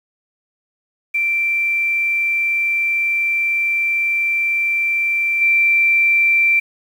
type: tone with level steps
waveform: sine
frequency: 2349 Hz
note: D7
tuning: in tune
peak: -15 / -11 dBFS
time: 1.14-6.6 s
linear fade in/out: 10 ms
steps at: 5.41 s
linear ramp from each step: 10 ms
effects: 7-bit